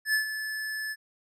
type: tone with ADSR envelope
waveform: square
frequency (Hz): 1735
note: A6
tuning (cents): -25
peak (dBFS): -22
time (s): 0.05-0.96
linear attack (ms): 87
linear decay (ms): 110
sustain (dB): -10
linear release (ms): 45
effects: resampled to 32000 Hz